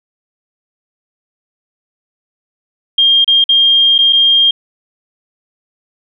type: tone with dropouts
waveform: sine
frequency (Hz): 3213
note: G7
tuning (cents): +42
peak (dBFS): -6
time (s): 2.98-4.51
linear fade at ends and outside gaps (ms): 5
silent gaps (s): 3.245-3.277 / 3.441-3.49 / 3.981-3.987 / 4.126-4.13
effects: none